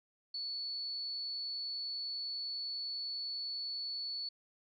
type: tone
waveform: sine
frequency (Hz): 4435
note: C#8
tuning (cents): 0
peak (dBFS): -37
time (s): 0.34-4.29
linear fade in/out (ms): 5
effects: none